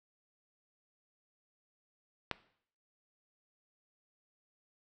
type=click; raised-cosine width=0.3 ms; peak=-16 dBFS; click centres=2.313 s; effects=noise-tail reverb RT60 0.6 s tail -18 dB re dry